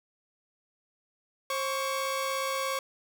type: tone pair together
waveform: sawtooth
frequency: 533.5 / 1124 Hz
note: C5 / C#6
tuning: +34 / +24 cents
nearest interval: octave + minor second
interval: 1290 cents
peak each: -28 dBFS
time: 1.5-2.79 s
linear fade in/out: 2 ms
effects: none